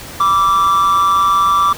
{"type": "tone with amplitude modulation", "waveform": "triangle", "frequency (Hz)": 1166, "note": "D6", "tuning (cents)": -13, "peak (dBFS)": -5, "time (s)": [0.2, 1.73], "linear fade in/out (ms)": 5, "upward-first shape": "sine", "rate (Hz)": 181, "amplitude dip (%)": 60, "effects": ["pink hiss -31 dBFS RMS until 1.77 s"]}